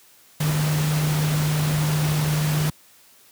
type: tone in noise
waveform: sine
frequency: 151.8 Hz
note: D#3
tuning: 42 cents flat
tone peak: -19 dBFS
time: 0.4-2.7 s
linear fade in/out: 5 ms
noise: pink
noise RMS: -28 dBFS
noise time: 0.4-2.7 s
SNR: +6 dB
effects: white hiss -53 dBFS RMS until 3.31 s + high-pass 80 Hz 12 dB/octave